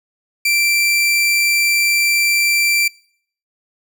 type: tone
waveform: sawtooth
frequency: 2349 Hz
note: D7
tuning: in tune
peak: -10 dBFS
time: 0.45-2.88 s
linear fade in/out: 5 ms
effects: noise-tail reverb RT60 0.6 s tail -23 dB re dry